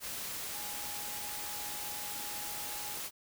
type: tone in noise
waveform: sine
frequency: 830.6 Hz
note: G#5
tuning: in tune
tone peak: -48 dBFS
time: 0.51-2.99 s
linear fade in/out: 50 ms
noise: white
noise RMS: -40 dBFS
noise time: 0-3.11 s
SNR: -11 dB
effects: none